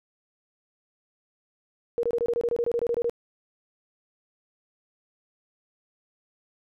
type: tone bursts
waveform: sine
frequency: 472.8 Hz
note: A#4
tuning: 24 cents sharp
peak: -22 dBFS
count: 15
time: 1.98-3.096 s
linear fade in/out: 0 ms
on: 52 ms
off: 24 ms
effects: none